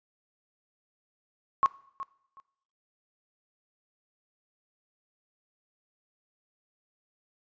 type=tone with echo; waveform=sine; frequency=1089 Hz; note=C#6; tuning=31 cents flat; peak=-18 dBFS; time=1.63-1.66 s; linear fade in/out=0 ms; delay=370 ms; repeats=2; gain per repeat=-15 dB; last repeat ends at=2.4 s; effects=noise-tail reverb RT60 0.7 s tail -20 dB re dry + resampled to 16000 Hz